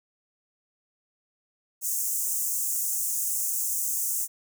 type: high-pass noise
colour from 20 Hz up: pink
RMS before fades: -28 dBFS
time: 1.81-4.28 s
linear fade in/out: 50 ms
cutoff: 6500 Hz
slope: 48 dB/octave
effects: none

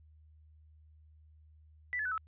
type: tone with pitch steps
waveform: sine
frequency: 1975.5 / 1719.8 / 1497.1 / 1303.3 Hz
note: B6 / A6 / F#6 / E6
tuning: 0 / -40 / +20 / -20 cents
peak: -32 dBFS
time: 1.93-2.178 s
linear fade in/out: 0 ms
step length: 62 ms
effects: added 77 Hz sine -57 dBFS peak until 2.27 s + resampled to 8000 Hz

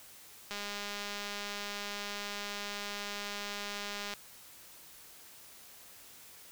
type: click train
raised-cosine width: 0.2 ms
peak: -22 dBFS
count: 741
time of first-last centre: 0.51-4.137 s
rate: 204 Hz
effects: white hiss -54 dBFS RMS until 6.51 s

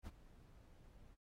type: noise with ADSR envelope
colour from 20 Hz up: brown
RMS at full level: -45 dBFS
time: 0.03-1.16 s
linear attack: 37 ms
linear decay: 35 ms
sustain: -17 dB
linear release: 31 ms
effects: AAC 48 kbps

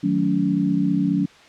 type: chord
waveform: sine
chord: D# half-diminished seventh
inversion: none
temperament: equal with one note detuned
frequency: 155.56 / 185 / 220 / 283.2 Hz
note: D#3 / F#3 / A3 / C#4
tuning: 0 / 0 / 0 / +37 cents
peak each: -27 / -21 / -26 / -21 dBFS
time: 0.03-1.26 s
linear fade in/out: 10 ms
effects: white hiss -48 dBFS RMS until 1.48 s + low-pass 4000 Hz 12 dB/octave

